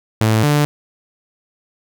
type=tone pair in turn; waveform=sawtooth; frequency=110 / 147.26 Hz; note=A2 / D3; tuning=0 / +5 cents; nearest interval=perfect fourth; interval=505 cents; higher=second; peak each=-8 dBFS; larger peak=neither; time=0.21-0.43 / 0.43-0.65 s; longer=neither; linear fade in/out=0 ms; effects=none